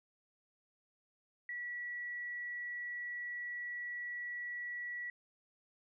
sine tone, 1940 Hz, B6, 31 cents flat, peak -39 dBFS, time 1.49-5.1 s, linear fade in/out 2 ms, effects none

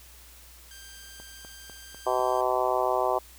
10% pulse tone, 1582 Hz, G6, 15 cents sharp, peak -37 dBFS, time 0.71-2.41 s, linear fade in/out 2 ms
click train, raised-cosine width 1 ms, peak -32 dBFS, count 5, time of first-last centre 1.2-2.195 s, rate 4.02 Hz
harmonic tone, 127 Hz, B2, 49 cents sharp, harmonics 3 / 4 / 5 / 6 / 7 / 8 / 9, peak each -31 / -31 / -28 / -30 / -31 / -31 / -34 dBFS, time 2.06-3.19 s, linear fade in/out 10 ms
effects added 60 Hz sine -52 dBFS peak until 3.38 s + white hiss -52 dBFS RMS until 3.38 s

